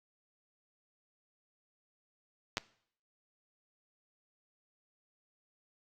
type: clicks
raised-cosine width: 0.2 ms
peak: -13 / -21 dBFS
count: 2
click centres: 2.571 / 2.58 s
effects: noise-tail reverb RT60 0.6 s tail -20 dB re dry + Opus 48 kbps